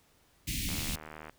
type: band-stop noise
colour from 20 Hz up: pink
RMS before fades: -34 dBFS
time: 0.47-0.96 s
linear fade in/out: 10 ms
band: 300 to 2100 Hz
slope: 48 dB/octave
type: click train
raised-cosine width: 0.5 ms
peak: -29 dBFS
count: 48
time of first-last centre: 0.69-1.296 s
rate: 77.6 Hz
effects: pink hiss -66 dBFS RMS until 1.38 s